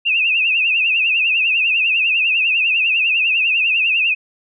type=tone with vibrato; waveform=sine; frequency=2637 Hz; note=E7; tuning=in tune; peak=-13 dBFS; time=0.05-4.15 s; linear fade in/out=20 ms; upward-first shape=triangle; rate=10 Hz; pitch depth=130 cents each way; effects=none